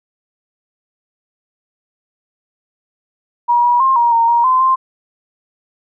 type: tone with pitch steps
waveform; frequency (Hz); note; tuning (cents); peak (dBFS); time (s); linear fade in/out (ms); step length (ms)
sine; 957 / 965 / 1061 / 946 / 923 / 943 / 1030 / 1048; A#5 / B5 / C6 / A#5 / A#5 / A#5 / C6 / C6; +45 / -40 / +24 / +25 / -17 / +20 / -28 / +2; -9; 3.48-4.76; 20; 160
effects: none